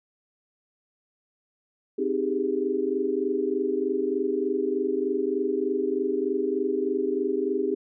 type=chord; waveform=sine; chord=Ab major seventh; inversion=first; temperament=equal; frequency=261.6 / 311.1 / 392 / 415.3 Hz; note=C4 / Eb4 / G4 / Ab4; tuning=0 / 0 / 0 / 0 cents; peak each=-31 / -31 / -26 / -29 dBFS; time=1.98-7.75 s; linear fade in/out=10 ms; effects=none